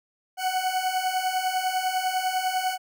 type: beating tone pair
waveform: 40% pulse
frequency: 738 / 748 Hz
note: F#5 / F#5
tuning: -5 / +19 cents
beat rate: 10 Hz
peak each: -28 / -25 dBFS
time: 0.37-2.78 s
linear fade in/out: 50 ms
effects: none